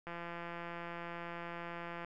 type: click train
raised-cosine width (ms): 0.5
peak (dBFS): -29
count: 339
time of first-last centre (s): 0.07-2.047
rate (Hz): 171
effects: none